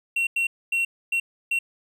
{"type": "tone bursts at uneven times", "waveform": "triangle", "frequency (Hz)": 2730, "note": "F7", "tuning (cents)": -40, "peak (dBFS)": -19, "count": 5, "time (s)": [[0.16, 0.27], [0.36, 0.47], [0.72, 0.85], [1.12, 1.2], [1.51, 1.59]], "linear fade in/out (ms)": 5, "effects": []}